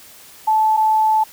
sine tone pair in turn, 871 / 871 Hz, A5 / A5, -18 / -18 cents, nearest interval unison, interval 0 cents, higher neither, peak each -12 dBFS, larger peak neither, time 0.47-0.77 / 0.77-1.24 s, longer second, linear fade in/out 10 ms, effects white hiss -43 dBFS RMS until 1.32 s

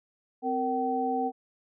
sine tone cluster, 258.8 / 463.8 / 765 Hz, C4 / A#4 / G5, -19 / -9 / -42 cents, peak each -31 / -32 / -28 dBFS, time 0.42-1.32 s, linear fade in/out 50 ms, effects none

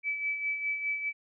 sine tone with tremolo, 2302 Hz, D7, 35 cents flat, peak -27 dBFS, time 0.03-1.13 s, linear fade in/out 50 ms, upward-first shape sine, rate 4.9 Hz, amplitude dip 55%, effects none

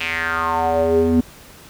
square tone with band-pass filter sweep, 82.41 Hz, E2, in tune, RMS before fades -18 dBFS, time 0-1.21 s, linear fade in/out 10 ms, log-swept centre 2700 to 260 Hz, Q 4.9, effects pink hiss -43 dBFS RMS until 1.69 s

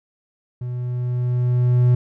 triangle tone with level ramp, 123.47 Hz, B2, in tune, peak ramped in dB -23 to -9 dBFS, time 0.61-1.95 s, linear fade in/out 5 ms, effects none

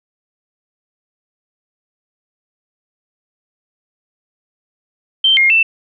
sine tone with pitch steps, 3127 / 2133 / 2668 Hz, G7 / C7 / E7, -5 / +33 / +20 cents, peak -8 dBFS, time 5.24-5.63 s, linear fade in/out 5 ms, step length 130 ms, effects none

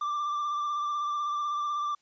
triangle tone with vibrato, 1179 Hz, D6, 6 cents sharp, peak -26 dBFS, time 0.01-1.95 s, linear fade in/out 5 ms, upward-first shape sine, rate 16 Hz, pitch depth 25 cents each way, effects white hiss -70 dBFS RMS until 2.01 s + resampled to 16000 Hz

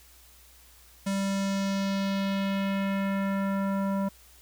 square tone with low-pass filter sweep, 196 Hz, G3, in tune, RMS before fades -28 dBFS, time 1.06-4.09 s, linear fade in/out 10 ms, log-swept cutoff 9300 to 1000 Hz, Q 1.5, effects added 60 Hz sine -57 dBFS peak until 4.41 s + white hiss -56 dBFS RMS until 4.41 s

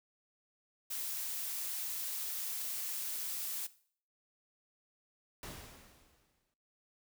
blue noise, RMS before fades -39 dBFS, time 0.9-3.67 s, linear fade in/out 10 ms
pink noise with exponential decay, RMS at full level -44 dBFS, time 5.43-6.54 s, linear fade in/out 1 ms, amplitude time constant 240 ms
effects noise-tail reverb RT60 0.5 s tail -17 dB re dry

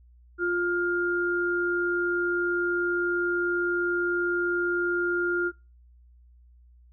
sine tone pair together, 350.6 / 1407.7 Hz, F4 / F6, +7 / +13 cents, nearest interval 2 octaves, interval 2406 cents, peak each -26 dBFS, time 0.38-5.52 s, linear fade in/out 50 ms, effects noise-tail reverb RT60 0.3 s tail -25 dB re dry + added 60 Hz sine -52 dBFS peak until 6.92 s

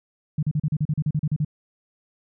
sine tone bursts, 151 Hz, D3, 48 cents sharp, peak -19 dBFS, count 13, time 0.38-1.448 s, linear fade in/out 5 ms, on 48 ms, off 37 ms, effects none

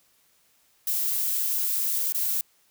violet noise with dropouts, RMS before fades -26 dBFS, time 0.87-2.41 s, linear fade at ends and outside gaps 2 ms, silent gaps 2.124-2.146 s, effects white hiss -64 dBFS RMS until 2.7 s

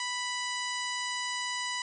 harmonic tone with a mistuned harmonic, 987.8 Hz, B5, in tune, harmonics 1 / 2 / 3 / 4 / 5 / 6 / 7 / 8, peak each -37 / -36 / -39 / -42 / -41 / -45 / -44 / -44 dBFS, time 0-1.82 s, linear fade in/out 2 ms, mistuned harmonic 8, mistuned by +41 cents, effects none

